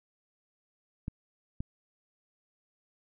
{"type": "clicks", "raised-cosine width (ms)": 5, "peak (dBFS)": -22, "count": 2, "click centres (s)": [1.081, 1.605], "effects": []}